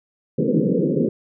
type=band-pass noise; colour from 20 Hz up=pink; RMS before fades=-19 dBFS; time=0.38-1.09 s; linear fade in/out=5 ms; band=140 to 520 Hz; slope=96 dB/octave; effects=none